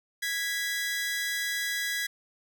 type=tone pair together; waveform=sawtooth; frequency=1660 / 1974.1 Hz; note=G#6 / B6; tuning=-1 / -1 cents; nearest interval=minor third; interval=300 cents; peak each=-28 dBFS; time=0.22-2.07 s; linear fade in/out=10 ms; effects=none